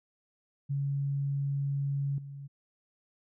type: tone with level steps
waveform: sine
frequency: 140 Hz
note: C#3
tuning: 18 cents sharp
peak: -28 / -40 dBFS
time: 0.69-2.48 s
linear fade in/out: 20 ms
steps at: 2.18 s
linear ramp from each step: 2 ms
effects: none